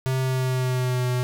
square tone with pitch glide, 130.81 to 124.97 Hz, C3 to B2, 0 to +21 cents, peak -22 dBFS, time 0.06-1.23 s, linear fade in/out 0 ms, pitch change -79 cents, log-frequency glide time 0.2-1.09 s, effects none

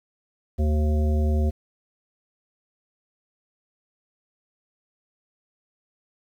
harmonic tone, 75.9 Hz, D#2, 42 cents flat, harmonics 1 / 3 / 5 / 7 / 9, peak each -19 / -29 / -33 / -36 / -38 dBFS, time 0.58-1.51 s, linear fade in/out 20 ms, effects 9-bit

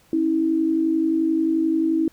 sine tone pair together, 272.2 / 323.6 Hz, C#4 / E4, -31 / -32 cents, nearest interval minor third, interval 299 cents, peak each -25 / -18 dBFS, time 0.13-2.08 s, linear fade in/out 2 ms, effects pink hiss -57 dBFS RMS until 2.12 s

